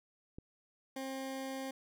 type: click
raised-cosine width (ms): 3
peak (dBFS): -33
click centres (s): 0.385
type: tone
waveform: 20% pulse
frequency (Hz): 266.4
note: C4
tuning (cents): +31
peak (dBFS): -34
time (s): 0.96-1.71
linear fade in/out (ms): 5
effects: none